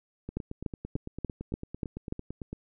two click trains, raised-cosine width 3 ms, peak -24 / -18 dBFS, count 21 / 7, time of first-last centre 0.29-2.53 / 0.37-2.124 s, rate 8.93 / 3.42 Hz, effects none

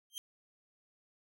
sawtooth tone with exponential growth, 3148 Hz, G7, 7 cents sharp, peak -32 dBFS, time 0.1-0.18 s, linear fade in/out 0 ms, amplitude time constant 16 ms, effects none

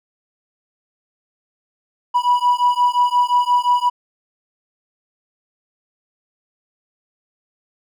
triangle beating tone pair, 976 / 981.7 Hz, B5 / B5, -21 / -11 cents, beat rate 5.7 Hz, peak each -14 dBFS, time 2.14-3.9 s, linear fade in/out 20 ms, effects tanh soft clip ceiling -5 dBFS

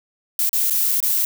violet noise with dropouts, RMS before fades -19 dBFS, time 0.39-1.25 s, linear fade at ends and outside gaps 2 ms, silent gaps 0.493-0.53 / 0.7-0.706 / 1.004-1.027 s, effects none

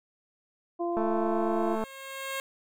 harmonic tone, 344.3 Hz, F4, 25 cents flat, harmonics 1 / 2 / 3, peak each -29 / -32 / -39 dBFS, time 0.79-1.76 s, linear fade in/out 20 ms
10% pulse tone with exponential growth, 539 Hz, C#5, 49 cents flat, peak -22 dBFS, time 0.92-2.4 s, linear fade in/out 1 ms, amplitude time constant 320 ms
click train, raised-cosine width 1 ms, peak -19 dBFS, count 192, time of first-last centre 0.97-1.838 s, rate 220 Hz
effects none

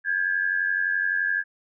sine tone pair together, 1608 / 1699.7 Hz, G6 / G#6, +44 / +40 cents, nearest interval minor second, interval 96 cents, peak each -24 / -25 dBFS, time 0.04-1.44 s, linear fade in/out 50 ms, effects none

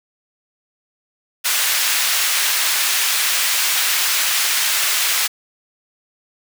pink high-pass noise, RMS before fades -18 dBFS, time 1.44-5.28 s, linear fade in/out 20 ms, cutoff 1800 Hz, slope 12 dB/octave, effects none

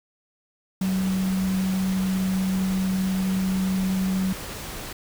sine tone in noise, 188.7 Hz, F#3, 34 cents sharp, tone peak -21 dBFS, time 0.81-4.33 s, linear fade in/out 5 ms, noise pink, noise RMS -35 dBFS, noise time 0.81-4.93 s, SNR +11 dB, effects none

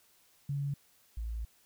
sine tone pair in turn, 141.3 / 56.07 Hz, C#3 / A1, +34 / +33 cents, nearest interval octave + major third, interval 1601 cents, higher first, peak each -31 / -34 dBFS, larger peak first, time 0.49-0.74 / 1.17-1.45 s, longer second, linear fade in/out 5 ms, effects white hiss -66 dBFS RMS until 1.65 s

